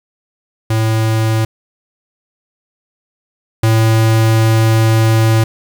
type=tone pair in turn; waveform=square; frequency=111 / 111.71 Hz; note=A2 / A2; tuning=+16 / +27 cents; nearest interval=unison; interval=11 cents; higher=second; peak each=-12 / -9 dBFS; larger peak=second; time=0.7-1.45 / 3.63-5.44 s; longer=second; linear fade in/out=5 ms; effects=8-bit